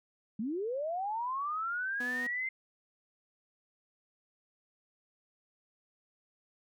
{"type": "linear sweep", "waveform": "sine", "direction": "up", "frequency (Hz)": [198.8, 2100], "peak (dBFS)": -32, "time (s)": [0.39, 2.49], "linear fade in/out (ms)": 5}
{"type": "tone", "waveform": "sawtooth", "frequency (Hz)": 247.9, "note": "B3", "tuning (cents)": 7, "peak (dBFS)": -36, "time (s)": [2, 2.27], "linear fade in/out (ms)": 5}
{"effects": []}